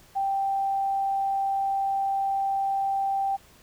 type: tone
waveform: sine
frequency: 784 Hz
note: G5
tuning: in tune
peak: -23 dBFS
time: 0.15-3.37 s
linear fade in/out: 20 ms
effects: pink hiss -55 dBFS RMS until 3.62 s